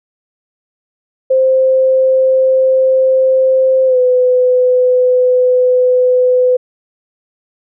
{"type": "tone with pitch glide", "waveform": "sine", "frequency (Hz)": [523.3, 502.9], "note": ["C5", "B4"], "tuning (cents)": [0, 31], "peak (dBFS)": -7, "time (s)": [1.3, 6.57], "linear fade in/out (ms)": 10, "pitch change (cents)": -69, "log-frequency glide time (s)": [3.86, 3.98], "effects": []}